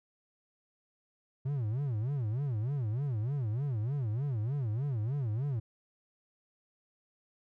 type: tone with vibrato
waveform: triangle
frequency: 123.6 Hz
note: B2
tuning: 2 cents sharp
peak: -28 dBFS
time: 1.45-5.6 s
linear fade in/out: 10 ms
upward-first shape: sine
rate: 3.3 Hz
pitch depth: 290 cents each way
effects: none